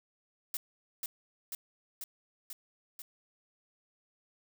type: noise with echo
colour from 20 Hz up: blue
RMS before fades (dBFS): -35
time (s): 0.54-0.57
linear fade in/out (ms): 2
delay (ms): 490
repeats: 5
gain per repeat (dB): -2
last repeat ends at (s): 3.02
effects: none